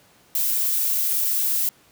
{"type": "noise", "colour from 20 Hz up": "violet", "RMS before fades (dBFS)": -22, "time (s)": [0.35, 1.69], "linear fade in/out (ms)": 2, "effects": ["pink hiss -55 dBFS RMS until 1.91 s", "high-pass 100 Hz 12 dB/octave"]}